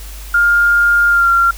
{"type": "tone with pitch glide", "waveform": "sine", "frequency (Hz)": [1409, 1379.2], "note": ["F6", "F6"], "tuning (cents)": [15, -22], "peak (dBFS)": -8, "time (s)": [0.34, 1.51], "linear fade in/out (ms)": 5, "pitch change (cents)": -37, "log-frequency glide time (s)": [1.08, 1.29], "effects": ["added 50 Hz sine -28 dBFS peak until 1.57 s", "white hiss -36 dBFS RMS until 1.57 s"]}